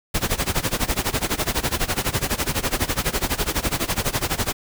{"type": "noise with tremolo", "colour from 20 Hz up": "pink", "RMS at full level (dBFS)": -20, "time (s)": [0.14, 4.53], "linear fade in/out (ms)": 10, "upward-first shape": "sine", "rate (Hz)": 12, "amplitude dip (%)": 90, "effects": []}